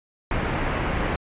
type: low-pass noise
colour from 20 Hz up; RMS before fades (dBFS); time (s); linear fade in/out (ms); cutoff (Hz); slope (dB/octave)
pink; -25; 0.31-1.16; 2; 2500; 24
effects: resampled to 8000 Hz